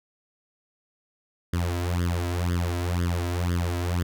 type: tone with flanger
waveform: sawtooth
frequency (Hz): 87.31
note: F2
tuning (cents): 0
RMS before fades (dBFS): -26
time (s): 1.53-4.03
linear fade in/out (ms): 5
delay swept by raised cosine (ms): 0.6 to 3.1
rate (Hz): 2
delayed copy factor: +0.95
effects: none